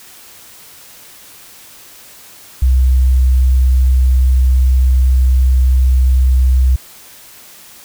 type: tone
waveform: sine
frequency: 64.1 Hz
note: C2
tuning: 35 cents flat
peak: -7 dBFS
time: 2.62-6.76 s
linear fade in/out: 5 ms
effects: white hiss -39 dBFS RMS until 7.84 s